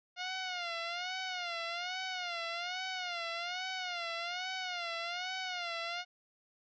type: tone with vibrato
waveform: 10% pulse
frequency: 711 Hz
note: F5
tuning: 31 cents sharp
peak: -28 dBFS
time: 0.16-6.05 s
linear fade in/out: 50 ms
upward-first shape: sine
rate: 1.2 Hz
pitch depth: 100 cents each way
effects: resampled to 16000 Hz